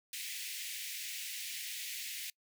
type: high-pass noise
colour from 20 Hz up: pink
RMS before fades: -42 dBFS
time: 0.13-2.3 s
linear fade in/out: 2 ms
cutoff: 2000 Hz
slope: 48 dB/octave
effects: noise-tail reverb RT60 0.1 s tail -25 dB re dry